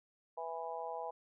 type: harmonic tone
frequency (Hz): 164.81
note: E3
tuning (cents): 0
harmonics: 3 / 4 / 5 / 6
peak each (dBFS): -45 / -44 / -43 / -46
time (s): 0.37-1.11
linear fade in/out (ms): 10
effects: none